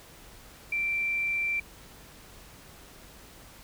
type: tone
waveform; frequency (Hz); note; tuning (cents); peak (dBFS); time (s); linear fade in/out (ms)
sine; 2349; D7; 0; -26; 0.72-1.6; 5
effects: added 50 Hz sine -58 dBFS peak until 3.63 s + pink hiss -51 dBFS RMS until 3.63 s